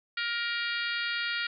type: harmonic tone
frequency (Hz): 470.5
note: A#4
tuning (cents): +16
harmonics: 3 / 4 / 5 / 6 / 7 / 8 / 9 / 10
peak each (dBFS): -33 / -35 / -37 / -39 / -40 / -41 / -42 / -43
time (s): 0.17-1.47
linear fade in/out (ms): 5
effects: none